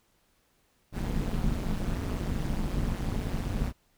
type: noise with amplitude modulation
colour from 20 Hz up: brown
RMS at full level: -26 dBFS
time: 0.92-3.73 s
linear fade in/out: 50 ms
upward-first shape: sine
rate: 186 Hz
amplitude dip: 90%
effects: pink hiss -69 dBFS RMS until 3.97 s